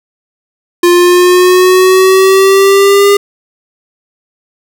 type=exponential sweep; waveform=square; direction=up; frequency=349.2 to 404.7 Hz; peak=-4 dBFS; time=0.83-3.17 s; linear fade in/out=5 ms; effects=none